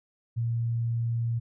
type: tone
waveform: sine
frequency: 116.54 Hz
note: A#2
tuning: in tune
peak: -25 dBFS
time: 0.36-1.4 s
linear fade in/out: 20 ms
effects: none